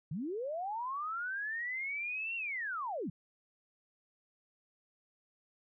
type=linear two-way sweep; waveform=sine; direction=up then down; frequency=132.2 to 2764 to 132.2 Hz; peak=-35 dBFS; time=0.11-3.1 s; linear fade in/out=5 ms; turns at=2.36 s; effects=none